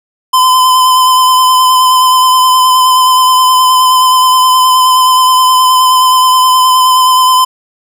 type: tone with vibrato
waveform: square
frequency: 1022 Hz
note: C6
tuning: 41 cents flat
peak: -5 dBFS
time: 0.33-7.45 s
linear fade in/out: 10 ms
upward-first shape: sine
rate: 9.5 Hz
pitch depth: 18 cents each way
effects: none